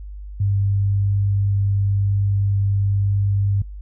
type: tone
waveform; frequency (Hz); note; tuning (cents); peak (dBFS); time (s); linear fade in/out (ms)
sine; 99.5; G2; +26; -16; 0.4-3.62; 5
effects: noise-tail reverb RT60 0.1 s tail -22 dB re dry + added 50 Hz sine -31 dBFS peak until 3.81 s